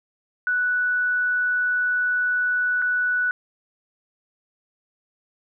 sine tone with dropouts, 1480 Hz, F#6, in tune, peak -19 dBFS, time 0.47-3.31 s, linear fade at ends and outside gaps 1 ms, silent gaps 2.818-2.822 s, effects none

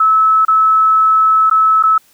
sine tone with dropouts, 1300 Hz, E6, 24 cents flat, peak -7 dBFS, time 0-1.98 s, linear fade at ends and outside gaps 5 ms, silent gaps 0.451-0.481 / 1.499-1.511 / 1.827-1.835 s, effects white hiss -51 dBFS RMS until 2.13 s

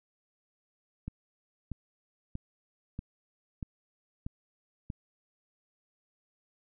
click train, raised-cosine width 5 ms, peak -24 dBFS, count 7, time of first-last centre 1.08-4.902 s, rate 1.57 Hz, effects none

